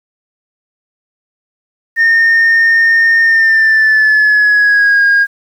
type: tone with pitch glide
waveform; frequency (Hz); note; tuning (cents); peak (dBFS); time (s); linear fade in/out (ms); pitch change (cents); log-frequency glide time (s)
sine; 1827 to 1627.7; A#6 to G#6; -35 to -35; -4; 1.96-5.27; 50; -200; 3.23-5.04
effects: tanh soft clip ceiling -4 dBFS + 7-bit